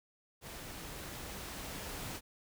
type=noise with level ramp; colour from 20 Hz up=pink; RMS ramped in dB=-47 to -42 dBFS; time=0.41-2.21 s; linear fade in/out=50 ms; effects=none